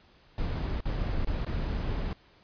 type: noise with dropouts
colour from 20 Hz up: brown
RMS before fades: -30 dBFS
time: 0.38-2.13 s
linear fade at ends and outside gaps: 1 ms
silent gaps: 0.806-0.855 / 1.247-1.272 / 1.449-1.465 s
effects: pink hiss -60 dBFS RMS until 2.43 s + resampled to 11025 Hz